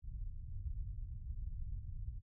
pink low-pass noise, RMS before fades -43 dBFS, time 0.02-2.22 s, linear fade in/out 50 ms, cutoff 100 Hz, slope 24 dB/octave, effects none

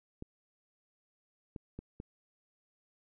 clicks, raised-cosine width 3 ms, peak -29 dBFS, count 4, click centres 0.224 / 1.562 / 1.79 / 2.001 s, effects none

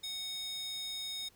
square tone with high-pass filter, 743 Hz, F#5, 7 cents sharp, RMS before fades -40 dBFS, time 0.03-1.29 s, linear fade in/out 10 ms, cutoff 3900 Hz, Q 4.9, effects pink hiss -65 dBFS RMS until 1.35 s

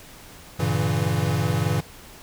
square chord, G diminished seventh, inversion none, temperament equal with one note detuned, 98 / 116.54 / 141.67 / 164.81 Hz, G2 / Bb2 / Db3 / Fb3, 0 / 0 / +38 / 0 cents, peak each -27 dBFS, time 0.59-1.81 s, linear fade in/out 10 ms, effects pink hiss -45 dBFS RMS until 2.22 s

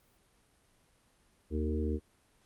harmonic tone with a mistuned harmonic, 76.5 Hz, D#2, 29 cents flat, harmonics 1 / 3 / 4 / 5 / 6, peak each -32 / -37 / -38 / -39 / -40 dBFS, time 1.5-2 s, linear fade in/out 50 ms, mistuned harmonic 3, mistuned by -16 cents, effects pink hiss -68 dBFS RMS until 2.45 s + Opus 32 kbps

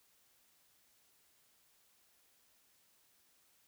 silence, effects white hiss -71 dBFS RMS until 3.67 s

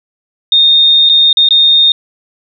sine tone with dropouts, 3674 Hz, A#7, 26 cents flat, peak -4 dBFS, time 0.52-1.92 s, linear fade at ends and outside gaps 2 ms, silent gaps 1.091-1.096 / 1.329-1.37 / 1.488-1.507 s, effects none

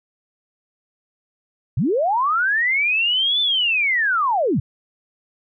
sine linear two-way sweep, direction up then down, 93 to 3549 to 93 Hz, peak -16 dBFS, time 1.77-4.6 s, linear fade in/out 5 ms, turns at 3.41 s, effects none

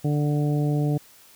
harmonic tone, 147.4 Hz, D3, 7 cents sharp, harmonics 1 / 2 / 3 / 4 / 5, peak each -21 / -27 / -32 / -36 / -37 dBFS, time 0.04-0.98 s, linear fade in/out 10 ms, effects white hiss -52 dBFS RMS until 1.35 s

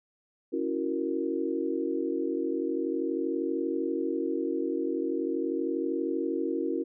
sine chord, F# dominant seventh, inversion second, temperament equal, 277.2 / 329.6 / 370 / 466.2 Hz, C#4 / E4 / F#4 / A#4, 0 / 0 / 0 / 0 cents, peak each -33 / -31 / -33 / -34 dBFS, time 0.52-6.84 s, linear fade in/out 20 ms, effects none

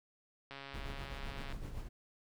click train, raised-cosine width 0.3 ms, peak -31 dBFS, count 141, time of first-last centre 0.51-1.524 s, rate 138 Hz
brown noise with tremolo, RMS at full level -41 dBFS, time 0.73-1.89 s, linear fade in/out 20 ms, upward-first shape sine, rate 7.8 Hz, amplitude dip 50%
effects none

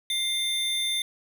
square tone pair together, 2100 / 3579 Hz, C7 / A7, +6 / +29 cents, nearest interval major sixth, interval 923 cents, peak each -34 / -26 dBFS, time 0.1-1.02 s, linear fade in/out 2 ms, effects none

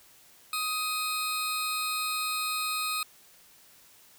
20% pulse tone pair together, 1254 / 4184 Hz, D#6 / C8, +13 / -1 cents, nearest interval octave + major sixth, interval 2086 cents, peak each -25 / -28 dBFS, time 0.53-3.03 s, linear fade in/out 2 ms, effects white hiss -57 dBFS RMS until 4.18 s

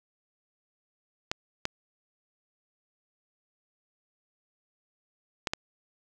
clicks, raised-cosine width 0.2 ms, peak -11 dBFS, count 4, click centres 1.315 / 1.654 / 5.472 / 5.535 s, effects none

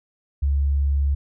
sine tone, 70.2 Hz, C#2, 22 cents sharp, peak -17 dBFS, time 0.42-1.15 s, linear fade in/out 10 ms, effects none

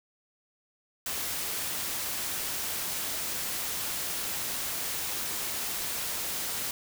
white noise, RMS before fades -33 dBFS, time 1.06-6.71 s, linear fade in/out 2 ms, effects none

